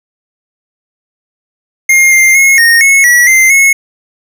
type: tone with pitch steps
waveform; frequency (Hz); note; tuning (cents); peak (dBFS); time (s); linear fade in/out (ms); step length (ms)
square; 2127 / 2103 / 2167 / 1852 / 2188 / 1935 / 2081 / 2182; C7 / C7 / C#7 / A#6 / C#7 / B6 / C7 / C#7; +28 / +8 / -40 / -12 / -23 / -36 / -10 / -28; -4; 1.89-3.73; 5; 230
effects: none